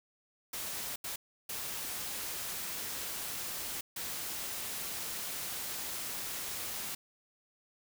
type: noise bursts at uneven times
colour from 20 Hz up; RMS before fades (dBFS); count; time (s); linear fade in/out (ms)
white; -39; 4; 0.53-0.96 / 1.04-1.16 / 1.49-3.81 / 3.96-6.95; 5
effects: none